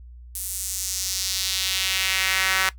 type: tone with high-pass filter sweep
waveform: sawtooth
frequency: 189.3 Hz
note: F#3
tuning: 40 cents sharp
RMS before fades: -25 dBFS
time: 0.35-2.69 s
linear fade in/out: 2 ms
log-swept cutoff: 10000 to 1500 Hz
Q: 1.6
effects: noise-tail reverb RT60 0.1 s tail -17 dB re dry + added 60 Hz sine -40 dBFS peak until 2.78 s

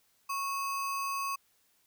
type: tone with sample-and-hold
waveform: sine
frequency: 1103 Hz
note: C#6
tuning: 9 cents flat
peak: -31 dBFS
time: 0.29-1.36 s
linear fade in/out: 10 ms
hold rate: 3675 Hz
effects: white hiss -70 dBFS RMS until 1.86 s

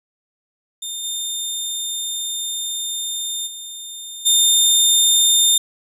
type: tone with level steps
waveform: 20% pulse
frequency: 3622 Hz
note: A7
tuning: 49 cents sharp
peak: -20 / -17 / -25 / -6 dBFS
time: 0.82-5.58 s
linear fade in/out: 5 ms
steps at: 1.03 / 3.46 / 4.25 s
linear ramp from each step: 20 ms
effects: none

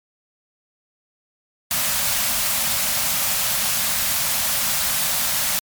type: band-stop noise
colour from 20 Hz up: white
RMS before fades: -21 dBFS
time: 1.71-5.59 s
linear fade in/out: 0 ms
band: 260 to 520 Hz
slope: 96 dB/octave
effects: MP3 96 kbps

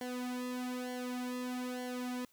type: tone with flanger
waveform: sawtooth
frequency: 249.7 Hz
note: B3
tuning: 19 cents sharp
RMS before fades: -39 dBFS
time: 0.01-2.25 s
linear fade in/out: 2 ms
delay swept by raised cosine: 0.79 to 2.69 ms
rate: 1.1 Hz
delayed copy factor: -0.8
effects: white hiss -69 dBFS RMS until 2.32 s

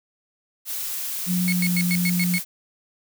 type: noise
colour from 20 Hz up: blue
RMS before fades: -29 dBFS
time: 0.65-2.45 s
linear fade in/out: 50 ms
type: tone with pitch glide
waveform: sine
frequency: 180 to 177.42 Hz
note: F#3 to F3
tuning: -47 to +28 cents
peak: -20 dBFS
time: 1.26-2.4 s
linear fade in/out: 50 ms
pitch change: -25 cents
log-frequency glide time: 1.48-1.71 s
type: tone bursts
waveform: 35% pulse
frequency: 2187 Hz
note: C#7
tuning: 24 cents flat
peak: -21 dBFS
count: 7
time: 1.48-2.382 s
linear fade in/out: 0 ms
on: 44 ms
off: 99 ms
effects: none

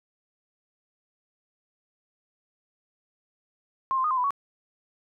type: tone with pitch steps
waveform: sine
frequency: 1063 / 1043 / 1231 / 1043 / 994 / 1120 Hz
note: C6 / C6 / D#6 / C6 / B5 / C#6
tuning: +27 / -6 / -19 / -6 / +11 / +18 cents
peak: -22 dBFS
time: 3.91-4.306 s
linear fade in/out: 0 ms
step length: 66 ms
effects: none

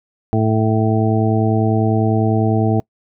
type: harmonic tone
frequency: 110 Hz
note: A2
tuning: in tune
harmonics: 1 / 2 / 3 / 4 / 6 / 7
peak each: -16 / -19 / -21 / -22 / -24 / -24 dBFS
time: 0.33-2.8 s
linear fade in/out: 0 ms
effects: noise-tail reverb RT60 0.1 s tail -26 dB re dry

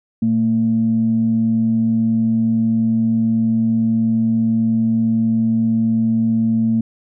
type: tone pair together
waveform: sine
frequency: 116.54 / 225.4 Hz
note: A#2 / A3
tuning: 0 / +42 cents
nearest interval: major seventh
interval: 1142 cents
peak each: -23 / -13 dBFS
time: 0.22-6.81 s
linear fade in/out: 5 ms
effects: tanh soft clip ceiling -7 dBFS

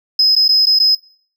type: tone with dropouts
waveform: triangle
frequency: 5080 Hz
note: D#8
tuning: 35 cents sharp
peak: -5 dBFS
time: 0.19-0.95 s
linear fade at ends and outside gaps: 5 ms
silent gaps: 0.353-0.363 / 0.481-0.49 / 0.657-0.668 / 0.789-0.799 s
effects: noise-tail reverb RT60 0.5 s tail -25 dB re dry + tanh soft clip ceiling -6 dBFS

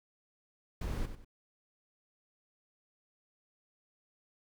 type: noise with echo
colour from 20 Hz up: brown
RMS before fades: -35 dBFS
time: 0.81-1.06 s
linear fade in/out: 5 ms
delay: 94 ms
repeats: 2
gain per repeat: -10 dB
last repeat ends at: 1.248 s
effects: none

